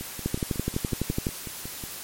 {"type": "two click trains", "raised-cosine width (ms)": 3, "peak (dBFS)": [-12, -23], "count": [13, 11], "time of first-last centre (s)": [[0.26, 1.268], [0.01, 1.838]], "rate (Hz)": [11.9, 5.47], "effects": ["white hiss -38 dBFS RMS until 2.03 s", "MP3 64 kbps"]}